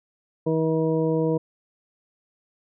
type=harmonic tone; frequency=160 Hz; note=D#3; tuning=49 cents sharp; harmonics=1 / 2 / 3 / 4 / 6; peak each=-25 / -25 / -23 / -33 / -36 dBFS; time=0.46-1.38 s; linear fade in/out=10 ms; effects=none